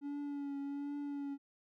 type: tone with vibrato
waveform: triangle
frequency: 283.9 Hz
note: C#4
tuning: 41 cents sharp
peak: -36 dBFS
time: 0.01-1.38 s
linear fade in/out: 50 ms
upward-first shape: triangle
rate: 1.3 Hz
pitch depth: 30 cents each way
effects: none